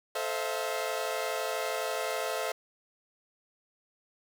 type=chord; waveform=sawtooth; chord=F major seventh; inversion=first; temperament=equal with one note detuned; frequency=440 / 523.3 / 646.4 / 698.5 Hz; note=A4 / C5 / E5 / F5; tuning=0 / 0 / -34 / 0 cents; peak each=-33 / -32 / -31 / -34 dBFS; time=0.15-2.52 s; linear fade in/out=5 ms; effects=none